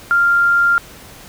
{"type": "tone", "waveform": "sine", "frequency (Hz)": 1394, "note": "F6", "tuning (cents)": -4, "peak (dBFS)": -10, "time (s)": [0.11, 0.78], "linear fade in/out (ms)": 0, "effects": ["pink hiss -39 dBFS RMS until 1.28 s"]}